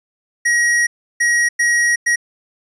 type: tone bursts at uneven times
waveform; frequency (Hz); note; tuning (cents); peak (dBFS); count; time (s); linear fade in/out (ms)
square; 1898; A#6; +31; -13; 4; 0.45-0.87 / 1.2-1.49 / 1.59-1.96 / 2.06-2.16; 10
effects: resampled to 22050 Hz